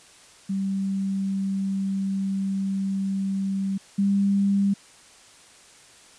sine tone pair in turn, 194.3 / 198.61 Hz, G3 / G3, -15 / +23 cents, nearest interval unison, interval 38 cents, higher second, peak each -23 / -18 dBFS, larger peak second, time 0.49-3.78 / 3.98-4.74 s, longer first, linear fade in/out 10 ms, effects white hiss -51 dBFS RMS until 6.18 s + resampled to 22050 Hz

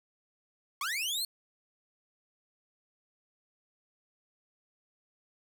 sawtooth linear sweep, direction up, 1046.5 to 4378 Hz, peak -28 dBFS, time 0.81-1.25 s, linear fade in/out 2 ms, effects none

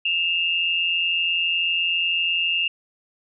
sine tone pair together, 2637 / 2809 Hz, E7 / F7, 0 / +9 cents, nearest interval minor second, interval 109 cents, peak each -24 / -21 dBFS, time 0.05-2.68 s, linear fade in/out 5 ms, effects none

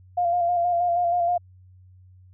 sine tone with vibrato, 698 Hz, F5, 1 cent flat, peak -19 dBFS, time 0.17-1.38 s, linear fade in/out 10 ms, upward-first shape square, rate 6.3 Hz, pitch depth 28 cents each way, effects added 92 Hz sine -48 dBFS peak until 2.33 s

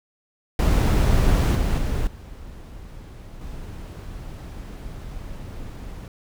brown noise with level steps, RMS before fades -17 / -21 / -24 / -39 / -35 dBFS, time 0.59-6.08 s, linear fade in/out 2 ms, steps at 1.55 / 1.78 / 2.07 / 3.41 s, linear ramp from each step 2 ms, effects none

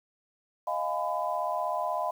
sine chord, F half-diminished seventh, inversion third, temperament equal with one note detuned, 622.3 / 698.5 / 830.6 / 1005 Hz, Eb5 / F5 / Ab5 / Cb6, 0 / 0 / 0 / +30 cents, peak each -33 / -32 / -37 / -32 dBFS, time 0.67-2.11 s, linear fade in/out 5 ms, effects 9-bit

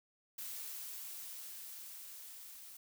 blue noise with level ramp, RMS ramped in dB -44 to -53 dBFS, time 0.38-2.77 s, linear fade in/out 5 ms, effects none

